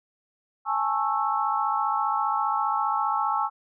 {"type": "chord", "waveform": "sine", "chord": "A major seventh", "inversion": "third", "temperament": "just", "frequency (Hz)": [825, 880, 1100, 1320], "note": ["G#5", "A5", "C#6", "E6"], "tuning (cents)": [-12, 0, -14, 2], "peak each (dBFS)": -28, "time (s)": [0.65, 3.5], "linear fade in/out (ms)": 50, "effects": []}